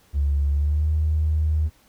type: tone with pitch glide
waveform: triangle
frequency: 71 to 77.43 Hz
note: C#2 to D#2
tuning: +42 to -8 cents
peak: -14 dBFS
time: 0.13-1.7 s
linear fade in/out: 50 ms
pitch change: +150 cents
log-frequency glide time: 0.51-0.9 s
effects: tanh soft clip ceiling -16 dBFS + pink hiss -58 dBFS RMS until 1.88 s